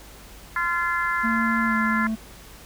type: harmonic tone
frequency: 344.6 Hz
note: F4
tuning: 23 cents flat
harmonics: 3 / 4 / 5 / 6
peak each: -27 / -26 / -26 / -31 dBFS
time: 0.56-2.07 s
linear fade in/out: 2 ms
type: tone with pitch glide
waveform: triangle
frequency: 226.7 to 220.6 Hz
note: A#3 to A3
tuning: -48 to +5 cents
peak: -21 dBFS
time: 1.23-2.16 s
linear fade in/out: 20 ms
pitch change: -47 cents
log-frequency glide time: 1.66-1.75 s
effects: added 50 Hz sine -46 dBFS peak until 2.65 s + pink hiss -46 dBFS RMS until 2.65 s